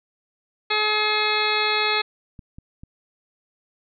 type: harmonic tone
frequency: 425.1 Hz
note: G#4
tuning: 40 cents sharp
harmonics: 1 / 2 / 3 / 4 / 5 / 6 / 8 / 9 / 10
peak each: -28 / -28 / -27 / -30 / -27 / -26 / -29 / -30 / -28 dBFS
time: 0.7-2.02 s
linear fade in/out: 10 ms
type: clicks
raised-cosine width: 5 ms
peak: -28 dBFS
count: 3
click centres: 2.392 / 2.585 / 2.835 s
effects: none